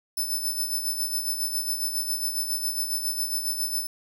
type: tone with tremolo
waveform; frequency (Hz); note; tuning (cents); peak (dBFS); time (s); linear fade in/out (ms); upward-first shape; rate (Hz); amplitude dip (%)
5% pulse; 5274; E8; 0; -18; 0.17-3.87; 5; sine; 7.3; 55
effects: none